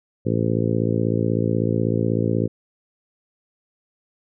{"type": "harmonic tone", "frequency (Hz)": 56.2, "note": "A1", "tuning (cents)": 37, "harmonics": [2, 3, 4, 5, 6, 7, 8, 9], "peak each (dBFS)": [-23, -25, -26, -27, -28, -28, -29, -30], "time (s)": [0.25, 2.48], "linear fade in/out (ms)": 20, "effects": []}